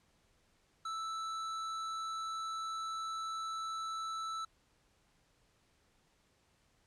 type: tone with hard clipping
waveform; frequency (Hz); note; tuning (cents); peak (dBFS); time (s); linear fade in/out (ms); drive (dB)
triangle; 1318.5; E6; 0; -39; 0.85-4.45; 5; 15
effects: pink hiss -72 dBFS RMS until 6.86 s + low-pass 9000 Hz 12 dB/octave